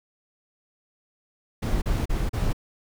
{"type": "noise bursts", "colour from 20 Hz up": "brown", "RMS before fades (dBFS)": -24, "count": 4, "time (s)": [1.62, 2.531], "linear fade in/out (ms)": 10, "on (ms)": 200, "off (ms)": 37, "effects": []}